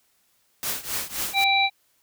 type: noise with tremolo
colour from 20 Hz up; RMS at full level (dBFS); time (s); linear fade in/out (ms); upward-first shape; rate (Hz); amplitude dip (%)
white; -26; 0.63-1.44; 0; triangle; 3.8; 90
type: harmonic tone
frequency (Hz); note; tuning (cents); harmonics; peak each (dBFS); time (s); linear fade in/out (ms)
784; G5; 0; 1 / 3 / 5; -22 / -21 / -23; 1.33-1.7; 50
effects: white hiss -66 dBFS RMS until 2.02 s